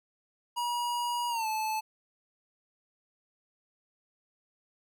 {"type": "tone with pitch glide", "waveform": "square", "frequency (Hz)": [960, 870.2], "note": ["B5", "A5"], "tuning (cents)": [-49, -19], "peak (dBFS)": -30, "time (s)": [0.56, 1.81], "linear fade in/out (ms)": 20, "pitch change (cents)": -170, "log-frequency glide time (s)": [1.29, 1.47], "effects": []}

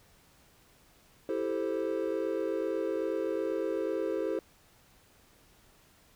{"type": "chord", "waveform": "triangle", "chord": "A minor seventh", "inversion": "second", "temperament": "equal", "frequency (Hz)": [329.6, 392, 440, 523.3], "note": ["E4", "G4", "A4", "C5"], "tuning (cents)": [0, 0, 0, 0], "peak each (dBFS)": -33, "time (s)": [1.29, 4.39], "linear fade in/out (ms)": 2, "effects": ["pink hiss -62 dBFS RMS until 6.15 s"]}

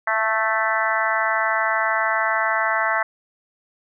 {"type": "harmonic tone with a mistuned harmonic", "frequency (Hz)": 220, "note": "A3", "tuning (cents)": 0, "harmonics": [3, 4, 5, 6, 7, 8, 9], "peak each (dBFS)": [-26, -26, -26, -26, -26, -26, -26], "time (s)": [0.07, 3.03], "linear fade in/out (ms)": 5, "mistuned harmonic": 3, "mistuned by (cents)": 18, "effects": []}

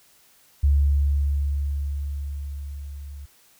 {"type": "tone with level ramp", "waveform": "sine", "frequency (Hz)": 71, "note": "C#2", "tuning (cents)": 42, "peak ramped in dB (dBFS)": [-14, -35], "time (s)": [0.63, 3.26], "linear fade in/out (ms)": 10, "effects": ["white hiss -57 dBFS RMS until 3.59 s"]}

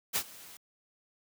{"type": "noise with ADSR envelope", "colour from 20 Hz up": "white", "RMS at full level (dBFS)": -28, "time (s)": [0.13, 0.57], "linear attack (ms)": 31, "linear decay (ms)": 69, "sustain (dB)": -22, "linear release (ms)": 3, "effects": ["high-pass 100 Hz 12 dB/octave"]}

